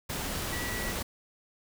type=tone in noise; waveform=sine; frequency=1943 Hz; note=B6; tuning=29 cents flat; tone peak=-37 dBFS; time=0.52-0.92 s; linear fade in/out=10 ms; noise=pink; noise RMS=-34 dBFS; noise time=0.09-1.03 s; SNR=-6 dB; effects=none